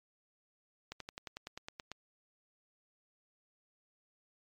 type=slowing click train; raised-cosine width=0.2 ms; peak=-25 dBFS; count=11; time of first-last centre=0.92-1.917 s; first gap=83 ms; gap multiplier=1.04; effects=MP3 96 kbps